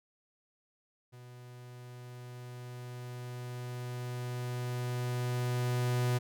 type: tone with level ramp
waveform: 45% pulse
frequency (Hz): 123.47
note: B2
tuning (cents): 0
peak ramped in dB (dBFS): -49 to -27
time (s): 1.12-6.19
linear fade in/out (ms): 20
effects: none